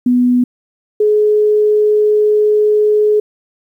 sine tone pair in turn, 247.1 / 422.7 Hz, B3 / G#4, +1 / +31 cents, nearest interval major sixth, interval 930 cents, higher second, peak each -8 dBFS, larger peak neither, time 0.06-0.44 / 1-3.2 s, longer second, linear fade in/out 5 ms, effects 8-bit

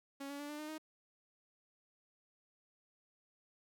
sawtooth tone with pitch steps, 277.2 / 283.8 / 290.6 / 297.6 / 304.7 / 312 Hz, C#4 / C#4 / D4 / D4 / D#4 / D#4, 0 / +41 / -18 / +23 / -36 / +5 cents, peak -39 dBFS, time 0.2-0.782 s, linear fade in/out 10 ms, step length 97 ms, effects none

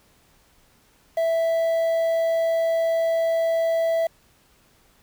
triangle tone with quantisation, 659.3 Hz, E5, in tune, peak -17 dBFS, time 1.17-4.07 s, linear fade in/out 5 ms, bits 7, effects pink hiss -59 dBFS RMS until 5.02 s

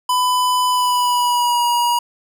square tone with pitch glide, 1000 to 957.6 Hz, B5 to A#5, +21 to +46 cents, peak -15 dBFS, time 0.09-1.99 s, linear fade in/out 5 ms, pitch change -75 cents, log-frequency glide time 0.69-1.65 s, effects none

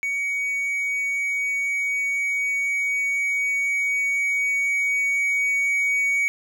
triangle tone with level ramp, 2249 Hz, C#7, 24 cents sharp, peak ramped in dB -21 to -17 dBFS, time 0.03-6.28 s, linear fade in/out 0 ms, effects none

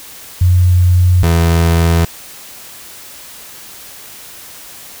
sine / 30% pulse tone pair in turn, 89.8 / 83.63 Hz, F2 / E2, +49 / +26 cents, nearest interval minor second, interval 123 cents, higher first, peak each -6 dBFS, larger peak neither, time 0.41-1.23 / 1.23-2.05 s, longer neither, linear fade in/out 5 ms, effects white hiss -34 dBFS RMS until 5 s

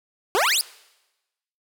20% pulse exponential sweep, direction up, 351.5 to 5274 Hz, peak -13 dBFS, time 0.35-0.61 s, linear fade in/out 0 ms, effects noise-tail reverb RT60 1.0 s tail -22 dB re dry

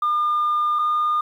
sine tone pair in turn, 1207 / 1216.1 Hz, D6 / D#6, +47 / -40 cents, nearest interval unison, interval 13 cents, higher second, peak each -16 dBFS, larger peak neither, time 0.02-0.79 / 0.79-1.21 s, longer first, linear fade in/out 5 ms, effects tanh soft clip ceiling -15 dBFS + 9-bit

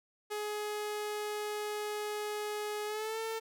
sawtooth tone with pitch glide, 420 to 447.6 Hz, G#4 to A4, +19 to +30 cents, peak -31 dBFS, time 0.3-3.4 s, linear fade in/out 20 ms, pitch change +111 cents, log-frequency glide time 2.86-3.19 s, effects none

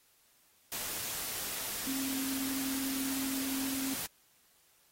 sine tone in noise, 268.3 Hz, C4, 44 cents sharp, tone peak -35 dBFS, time 1.87-3.94 s, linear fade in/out 0 ms, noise white, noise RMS -38 dBFS, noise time 0.72-4.06 s, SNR 0 dB, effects white hiss -67 dBFS RMS until 4.91 s + AAC 48 kbps

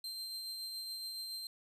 40% pulse tone with tremolo, 4145 Hz, C8, 17 cents flat, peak -38 dBFS, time 0.04-1.47 s, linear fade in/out 2 ms, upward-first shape triangle, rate 7.1 Hz, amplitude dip 30%, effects resampled to 32000 Hz

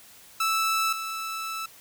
sawtooth tone pair in turn, 1316 / 1316 Hz, E6 / E6, -3 / -3 cents, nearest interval unison, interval 0 cents, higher neither, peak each -19 / -27 dBFS, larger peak first, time 0.4-0.93 / 0.93-1.66 s, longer second, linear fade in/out 5 ms, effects white hiss -51 dBFS RMS until 1.8 s

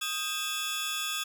sawtooth tone cluster, 1248 / 1589 / 2646 / 3409 Hz, D#6 / G6 / E7 / G#7, +5 / +23 / +6 / +45 cents, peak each -34 / -38 / -34 / -30 dBFS, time 0.01-1.24 s, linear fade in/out 10 ms, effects none

